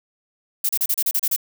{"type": "noise bursts", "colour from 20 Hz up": "violet", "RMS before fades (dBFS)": -20, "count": 9, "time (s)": [0.64, 1.363], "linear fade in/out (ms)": 5, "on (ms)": 51, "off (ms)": 33, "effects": []}